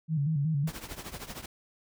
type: tone with vibrato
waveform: sine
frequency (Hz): 150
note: D3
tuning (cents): +37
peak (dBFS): -25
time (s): 0.08-0.71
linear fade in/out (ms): 50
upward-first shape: square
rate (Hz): 5.4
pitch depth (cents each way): 100
type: noise with tremolo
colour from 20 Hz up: pink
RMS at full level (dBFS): -38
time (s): 0.67-1.46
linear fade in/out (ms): 5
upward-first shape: triangle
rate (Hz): 13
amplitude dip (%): 85
effects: none